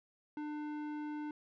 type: tone with low-pass filter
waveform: square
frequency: 300 Hz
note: D4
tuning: 37 cents sharp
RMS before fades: -41 dBFS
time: 0.37-1.31 s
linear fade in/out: 2 ms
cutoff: 1600 Hz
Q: 0.73
effects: none